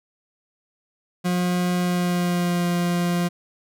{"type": "tone with pitch glide", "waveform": "40% pulse", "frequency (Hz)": [178.6, 174.72], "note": ["F3", "F3"], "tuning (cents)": [39, 1], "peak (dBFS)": -19, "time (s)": [1.24, 3.29], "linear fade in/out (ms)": 20, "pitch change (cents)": -38, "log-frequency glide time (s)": [1.77, 2.65], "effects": []}